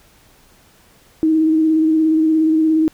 sine tone with vibrato, 316.4 Hz, D#4, 29 cents sharp, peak -11 dBFS, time 1.23-2.88 s, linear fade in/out 0 ms, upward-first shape square, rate 17 Hz, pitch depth 19 cents each way, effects pink hiss -51 dBFS RMS until 2.93 s

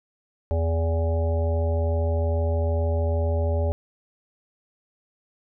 harmonic tone, 82.41 Hz, E2, in tune, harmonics 1 / 3 / 5 / 7 / 9 / 10, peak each -21 / -36 / -32 / -29 / -41 / -39 dBFS, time 0.51-3.72 s, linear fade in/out 0 ms, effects none

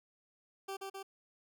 20% pulse tone with echo, 389.2 Hz, G4, 12 cents flat, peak -34 dBFS, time 0.68-0.77 s, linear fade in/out 10 ms, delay 130 ms, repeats 2, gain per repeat -2 dB, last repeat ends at 1.03 s, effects none

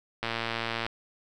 click train, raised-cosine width 0.3 ms, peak -14 dBFS, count 74, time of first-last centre 0.23-0.865 s, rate 115 Hz, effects none

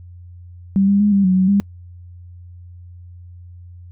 sine tone with pitch steps, 195.4 / 200.1 / 206.9 / 197.8 / 185.4 / 187.4 / 200.3 Hz, G3 / G3 / G#3 / G3 / F#3 / F#3 / G3, -5 / +36 / -6 / +16 / +4 / +22 / +38 cents, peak -11 dBFS, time 0.76-1.6 s, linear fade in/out 0 ms, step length 120 ms, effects noise-tail reverb RT60 0.1 s tail -26 dB re dry + added 88 Hz sine -36 dBFS peak until 3.91 s

